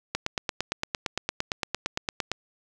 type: click train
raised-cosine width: 0.2 ms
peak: -9 dBFS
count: 20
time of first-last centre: 0.15-2.316 s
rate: 8.77 Hz
effects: none